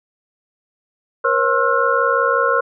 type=tone cluster; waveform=sine; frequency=476.5 / 542 / 1071 / 1338 / 1437 Hz; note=A#4 / C#5 / C6 / E6 / F6; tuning=+38 / -39 / +40 / +25 / +49 cents; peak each=-20 dBFS; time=1.24-2.61 s; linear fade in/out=10 ms; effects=none